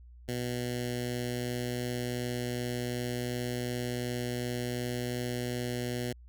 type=tone with notch filter; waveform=10% pulse; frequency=122.7 Hz; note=B2; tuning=11 cents flat; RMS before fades=-34 dBFS; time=0.28-6.13 s; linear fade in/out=10 ms; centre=1000 Hz; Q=0.73; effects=added 60 Hz sine -49 dBFS peak until 6.28 s